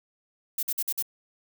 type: noise bursts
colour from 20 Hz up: violet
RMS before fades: -28 dBFS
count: 5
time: 0.58-1.025 s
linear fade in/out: 5 ms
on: 49 ms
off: 50 ms
effects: none